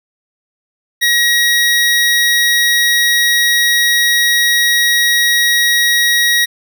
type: tone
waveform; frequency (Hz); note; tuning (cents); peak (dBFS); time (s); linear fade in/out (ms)
25% pulse; 1900; A#6; +33; -6; 1.01-6.46; 20
effects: none